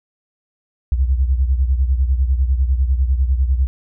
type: beating tone pair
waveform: sine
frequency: 63.2 / 73.2 Hz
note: B1 / D2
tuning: +41 / -5 cents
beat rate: 10 Hz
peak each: -14 / -20 dBFS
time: 0.92-3.67 s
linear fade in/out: 0 ms
effects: none